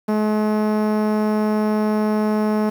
sawtooth tone with low-pass filter, 213.3 Hz, G#3, 46 cents sharp, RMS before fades -19 dBFS, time 0.08-2.7 s, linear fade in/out 10 ms, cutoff 1100 Hz, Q 0.85, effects 7-bit

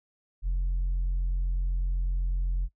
sine tone with tanh clipping, 44 Hz, F1, 14 cents sharp, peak -25 dBFS, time 0.42-2.69 s, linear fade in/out 50 ms, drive 1 dB, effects noise-tail reverb RT60 0.1 s tail -21 dB re dry

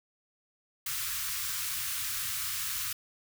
white band-stop noise, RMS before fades -34 dBFS, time 0.86-2.93 s, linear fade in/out 5 ms, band 140 to 1100 Hz, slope 48 dB/octave, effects none

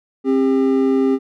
triangle tone pair together, 266.3 / 399.5 Hz, C4 / G4, +31 / +33 cents, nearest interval perfect fifth, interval 702 cents, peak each -13 / -15 dBFS, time 0.24-1.19 s, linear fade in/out 50 ms, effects none

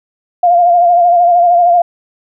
sine tone with vibrato, 698.5 Hz, F5, in tune, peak -5 dBFS, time 0.43-1.82 s, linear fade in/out 5 ms, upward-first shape sine, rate 13 Hz, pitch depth 44 cents each way, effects none

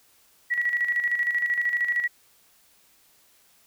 sine tone with tremolo, 1930 Hz, B6, 40 cents flat, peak -20 dBFS, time 0.5-2.08 s, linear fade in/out 20 ms, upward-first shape square, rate 13 Hz, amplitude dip 55%, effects white hiss -60 dBFS RMS until 3.66 s

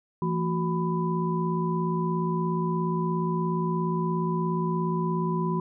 sine tone cluster, 168.2 / 225.2 / 369.4 / 996 Hz, E3 / A3 / F#4 / B5, +35 / +40 / -3 / +14 cents, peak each -26 / -34 / -31 / -31 dBFS, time 0.22-5.6 s, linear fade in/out 2 ms, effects none

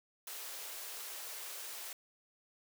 white high-pass noise, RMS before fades -45 dBFS, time 0.27-1.93 s, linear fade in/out 2 ms, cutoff 390 Hz, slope 24 dB/octave, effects none

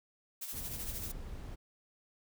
blue noise with tremolo, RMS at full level -40 dBFS, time 0.41-1.12 s, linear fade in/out 10 ms, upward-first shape sine, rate 13 Hz, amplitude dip 50%
brown noise, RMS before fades -44 dBFS, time 0.52-1.56 s, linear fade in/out 20 ms
effects none

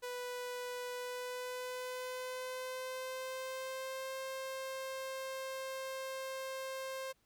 sawtooth tone with pitch glide, 493.9 to 529.3 Hz, B4 to C5, 0 to +20 cents, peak -36 dBFS, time 0.02-7.13 s, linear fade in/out 20 ms, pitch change +120 cents, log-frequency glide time 0.92-4.16 s, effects pink hiss -75 dBFS RMS until 7.25 s

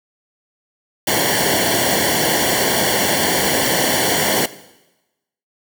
pink noise with comb filter, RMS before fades -17 dBFS, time 1.07-4.46 s, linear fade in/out 5 ms, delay 0.79 ms, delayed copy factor -0.8, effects noise-tail reverb RT60 1.0 s tail -17 dB re dry + high-pass 100 Hz 12 dB/octave

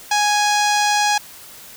sawtooth tone with low-pass filter, 830.6 Hz, G#5, in tune, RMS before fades -17 dBFS, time 0.11-1.18 s, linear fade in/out 5 ms, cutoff 6400 Hz, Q 2, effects white hiss -40 dBFS RMS until 1.76 s

